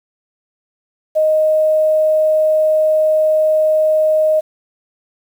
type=tone; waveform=sine; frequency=622.3 Hz; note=D#5; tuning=in tune; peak=-10 dBFS; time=1.15-4.41 s; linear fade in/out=20 ms; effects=7-bit